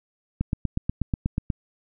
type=click train; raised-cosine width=5 ms; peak=-11 dBFS; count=10; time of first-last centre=0.41-1.502 s; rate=8.24 Hz; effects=none